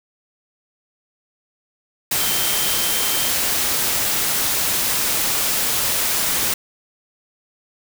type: tone in noise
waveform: sine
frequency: 3136 Hz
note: G7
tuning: in tune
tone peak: -28 dBFS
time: 2.2-3.29 s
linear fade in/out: 5 ms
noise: white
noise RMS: -20 dBFS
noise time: 2.11-6.54 s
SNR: -11 dB
effects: none